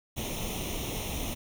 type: noise with comb filter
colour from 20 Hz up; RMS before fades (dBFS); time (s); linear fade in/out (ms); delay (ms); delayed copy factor
pink; -34; 0.16-1.35; 20; 0.32; +0.8
effects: none